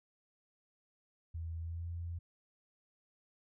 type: tone with pitch glide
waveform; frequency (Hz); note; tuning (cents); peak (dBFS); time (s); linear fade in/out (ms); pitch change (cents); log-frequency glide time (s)
sine; 82.41 to 85.22; E2 to F2; 0 to -42; -38; 1.34-2.19; 10; +58; 1.6-1.87
effects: none